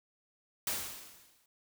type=noise with exponential decay; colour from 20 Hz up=white; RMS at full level=-32 dBFS; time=0.67-1.46 s; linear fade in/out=2 ms; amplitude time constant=170 ms; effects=none